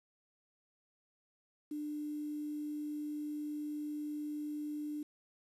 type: tone with quantisation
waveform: sine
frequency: 298.3 Hz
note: D4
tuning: 27 cents sharp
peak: -37 dBFS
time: 1.71-5.03 s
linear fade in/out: 5 ms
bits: 10
effects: resampled to 32000 Hz